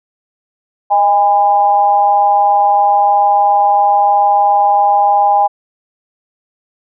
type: tone with amplitude modulation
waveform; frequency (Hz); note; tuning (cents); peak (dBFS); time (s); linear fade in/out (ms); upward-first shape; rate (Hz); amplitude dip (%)
sine; 814; G#5; -35; -4; 0.9-5.48; 20; sine; 193; 70
effects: none